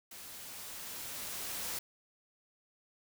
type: noise with level ramp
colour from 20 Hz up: white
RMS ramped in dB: -49 to -38 dBFS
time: 0.11-1.79 s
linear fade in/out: 5 ms
effects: none